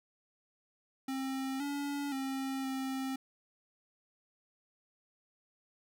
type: tone with pitch steps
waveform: square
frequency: 266.4 / 284.8 / 267.8 / 265.3 Hz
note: C4 / C#4 / C4 / C4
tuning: +31 / +47 / +40 / +24 cents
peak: -35 dBFS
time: 1.08-3.16 s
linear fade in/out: 5 ms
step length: 520 ms
effects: none